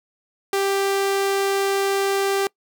sawtooth tone, 393.4 Hz, G4, 6 cents sharp, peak -15 dBFS, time 0.53-2.47 s, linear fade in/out 2 ms, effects noise-tail reverb RT60 0.1 s tail -24 dB re dry

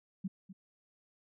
sine tone with echo, 190 Hz, F#3, 46 cents sharp, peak -33 dBFS, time 0.24-0.28 s, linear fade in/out 10 ms, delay 250 ms, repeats 1, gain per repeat -13 dB, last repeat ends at 0.53 s, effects none

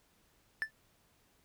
triangle tone with exponential decay, 1760 Hz, A6, in tune, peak -25 dBFS, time 0.62-0.71 s, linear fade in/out 0 ms, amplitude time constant 18 ms, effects pink hiss -70 dBFS RMS until 1.44 s

